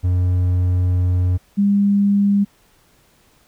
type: tone pair in turn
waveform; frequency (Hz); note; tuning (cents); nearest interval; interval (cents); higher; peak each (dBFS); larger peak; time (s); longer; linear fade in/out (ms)
triangle / sine; 90.2 / 201.2; F#2 / G3; -44 / +45; octave + major second; 1389; second; -12 / -12; neither; 0.03-1.38 / 1.57-2.45; first; 20
effects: pink hiss -56 dBFS RMS until 3.47 s